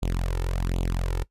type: tone with flanger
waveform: sawtooth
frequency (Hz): 43.76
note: F1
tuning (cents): +4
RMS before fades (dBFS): -26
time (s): 0.02-1.24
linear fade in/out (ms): 10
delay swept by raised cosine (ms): 0.27 to 2.27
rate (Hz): 1.3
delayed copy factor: +0.9
effects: noise-tail reverb RT60 0.1 s tail -19 dB re dry + resampled to 32000 Hz